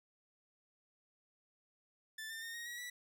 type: tone with pitch steps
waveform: sawtooth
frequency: 1760 / 1797 / 1834.7 / 1873.3 / 1912.7 / 1952.8 Hz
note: A6 / A6 / A#6 / A#6 / A#6 / B6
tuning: 0 / +36 / -28 / +8 / +44 / -20 cents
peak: -40 dBFS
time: 2.18-2.9 s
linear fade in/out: 5 ms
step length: 120 ms
effects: none